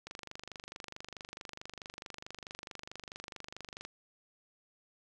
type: click train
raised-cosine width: 0.2 ms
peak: -26 dBFS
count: 94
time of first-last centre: 0.07-3.85 s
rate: 24.6 Hz
effects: none